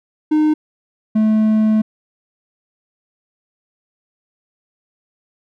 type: tone pair in turn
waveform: triangle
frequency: 306.6 / 216.8 Hz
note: D#4 / A3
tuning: -25 / -25 cents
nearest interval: tritone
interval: 600 cents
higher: first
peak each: -9 dBFS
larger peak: neither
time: 0.31-0.54 / 1.15-1.82 s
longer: second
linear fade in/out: 10 ms
effects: none